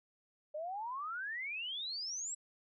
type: exponential sweep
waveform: sine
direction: up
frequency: 587.3 to 7900 Hz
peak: -38 dBFS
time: 0.54-2.35 s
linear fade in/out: 10 ms
effects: none